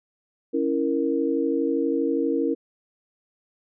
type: chord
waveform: sine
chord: A# diminished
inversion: first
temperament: equal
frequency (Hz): 277.2 / 329.6 / 466.2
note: C#4 / E4 / A#4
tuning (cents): 0 / 0 / 0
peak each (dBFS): -25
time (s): 0.53-2.55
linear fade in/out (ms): 20
effects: none